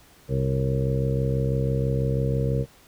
harmonic tone with a mistuned harmonic, 66.1 Hz, C2, 18 cents sharp, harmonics 1 / 2 / 3 / 4 / 5 / 6 / 7 / 8, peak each -30 / -23 / -32 / -37 / -37 / -39 / -29 / -34 dBFS, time 0.28-2.66 s, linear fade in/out 50 ms, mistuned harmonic 8, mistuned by +55 cents, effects pink hiss -54 dBFS RMS until 2.87 s

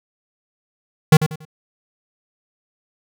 square tone with echo, 155.56 Hz, D#3, in tune, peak -6 dBFS, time 1.12-1.17 s, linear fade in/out 5 ms, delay 94 ms, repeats 3, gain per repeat -11 dB, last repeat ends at 1.452 s, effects none

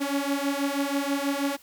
sawtooth beating tone pair, 277.2 / 283.4 Hz, C#4 / C#4, 0 / +38 cents, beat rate 6.2 Hz, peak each -24 dBFS, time 0-1.57 s, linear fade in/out 20 ms, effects white hiss -55 dBFS RMS until 1.62 s

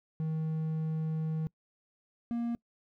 triangle tone pair in turn, 158.3 / 235.3 Hz, D#3 / A#3, +30 / +16 cents, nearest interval perfect fifth, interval 686 cents, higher second, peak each -28 dBFS, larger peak neither, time 0.2-1.47 / 2.31-2.55 s, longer first, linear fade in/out 0 ms, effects noise-tail reverb RT60 0.1 s tail -24 dB re dry

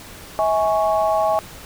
sine chord, C# minor, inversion first, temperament equal with one note detuned, 644.9 / 830.6 / 1108.7 Hz, E5 / G#5 / C#6, -38 / 0 / 0 cents, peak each -18 / -20 / -24 dBFS, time 0.39-1.39 s, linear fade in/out 0 ms, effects pink hiss -39 dBFS RMS until 1.65 s

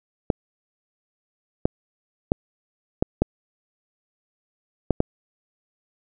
clicks, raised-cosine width 2 ms, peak -4 dBFS, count 7, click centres 0.302 / 1.655 / 2.319 / 3.025 / 3.22 / 4.907 / 5.004 s, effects none

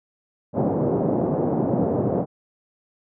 pink band-pass noise, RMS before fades -22 dBFS, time 0.53-2.26 s, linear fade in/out 50 ms, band 130 to 690 Hz, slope 24 dB/octave, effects none

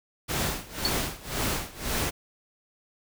pink noise with tremolo, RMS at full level -27 dBFS, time 0.28-2.11 s, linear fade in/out 20 ms, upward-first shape sine, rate 1.9 Hz, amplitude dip 90%
sine tone with exponential decay, 4428 Hz, C#8, 3 cents flat, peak -19 dBFS, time 0.85-0.94 s, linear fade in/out 1 ms, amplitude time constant 18 ms
effects none

